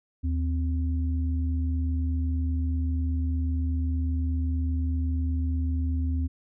sine tone pair together, 77.5 / 260.7 Hz, D#2 / C4, -6 / -6 cents, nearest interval octave + major sixth, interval 2100 cents, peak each -24 / -33 dBFS, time 0.23-6.28 s, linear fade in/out 20 ms, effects none

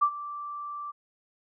sine tone with ADSR envelope, 1170 Hz, D6, 7 cents flat, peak -17 dBFS, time 0.01-0.92 s, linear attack 17 ms, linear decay 72 ms, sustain -17 dB, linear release 20 ms, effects none

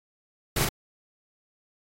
pink noise with echo, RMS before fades -25 dBFS, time 0.56-0.65 s, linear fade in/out 5 ms, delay 40 ms, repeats 1, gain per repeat -2 dB, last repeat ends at 0.69 s, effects AAC 48 kbps

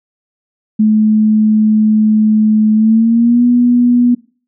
sine tone with pitch glide, 215.4 to 243.2 Hz, A3 to B3, -37 to -26 cents, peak -6 dBFS, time 0.79-4.15 s, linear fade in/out 10 ms, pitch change +211 cents, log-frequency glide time 2.74-3.44 s, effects noise-tail reverb RT60 0.4 s tail -22 dB re dry

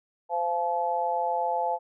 harmonic tone, 172.2 Hz, F3, 24 cents flat, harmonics 3 / 4 / 5, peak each -31 / -29 / -27 dBFS, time 0.29-1.79 s, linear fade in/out 50 ms, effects none

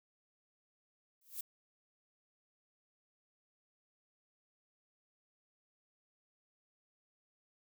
violet noise with exponential growth, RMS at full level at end -37 dBFS, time 1.21-1.41 s, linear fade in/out 5 ms, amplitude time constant 43 ms, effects none

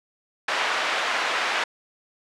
white band-pass noise, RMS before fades -25 dBFS, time 0.48-1.64 s, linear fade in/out 5 ms, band 620 to 2200 Hz, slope 12 dB/octave, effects low-pass 8000 Hz 12 dB/octave

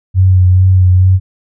sine tone with vibrato, 92.5 Hz, F#2, in tune, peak -4 dBFS, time 0.14-1.2 s, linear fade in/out 50 ms, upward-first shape sine, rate 2.3 Hz, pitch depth 26 cents each way, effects none

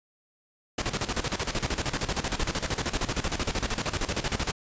pink noise with tremolo, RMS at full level -27 dBFS, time 0.78-4.52 s, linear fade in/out 5 ms, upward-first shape square, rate 13 Hz, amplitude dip 75%, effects resampled to 16000 Hz

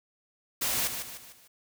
white noise with echo, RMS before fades -29 dBFS, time 0.61-0.88 s, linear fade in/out 10 ms, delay 150 ms, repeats 4, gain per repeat -7 dB, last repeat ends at 1.48 s, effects none

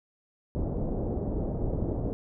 pink low-pass noise, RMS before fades -30 dBFS, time 0.55-2.13 s, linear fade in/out 0 ms, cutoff 590 Hz, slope 24 dB/octave, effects none

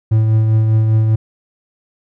triangle tone with tremolo, 110 Hz, A2, in tune, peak -6 dBFS, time 0.11-1.16 s, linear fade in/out 10 ms, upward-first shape triangle, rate 5 Hz, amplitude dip 35%, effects none

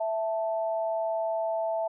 sine tone pair together, 659.3 / 880 Hz, E5 / A5, 0 / 0 cents, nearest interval perfect fourth, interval 500 cents, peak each -27 / -33 dBFS, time 0-1.88 s, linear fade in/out 10 ms, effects none

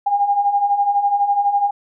sine beating tone pair, 800 / 812 Hz, G5 / G#5, +35 / -39 cents, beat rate 12 Hz, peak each -21 / -15 dBFS, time 0.06-1.71 s, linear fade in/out 10 ms, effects none

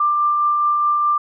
sine tone with tremolo, 1186 Hz, D6, 17 cents sharp, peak -13 dBFS, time 0-1.18 s, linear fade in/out 5 ms, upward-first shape triangle, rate 4.8 Hz, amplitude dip 25%, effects none

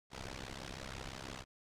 pink noise with amplitude modulation, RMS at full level -41 dBFS, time 0.1-1.45 s, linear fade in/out 50 ms, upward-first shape sine, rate 66 Hz, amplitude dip 100%, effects low-pass 6000 Hz 12 dB/octave

